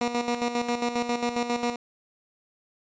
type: tone with tremolo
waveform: 15% pulse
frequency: 239.9 Hz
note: A#3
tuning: 50 cents sharp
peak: -17 dBFS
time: 0.01-1.76 s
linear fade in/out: 2 ms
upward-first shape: square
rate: 7.4 Hz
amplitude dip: 60%
effects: resampled to 16000 Hz